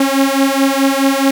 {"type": "beating tone pair", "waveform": "sawtooth", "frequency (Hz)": [270, 274.7], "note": ["C#4", "C#4"], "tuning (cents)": [-45, -16], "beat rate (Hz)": 4.7, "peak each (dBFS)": -10, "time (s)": [0, 1.31], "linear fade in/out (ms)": 5, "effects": []}